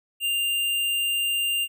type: tone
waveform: square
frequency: 2794 Hz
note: F7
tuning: in tune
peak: -23 dBFS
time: 0.2-1.68 s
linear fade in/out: 50 ms
effects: none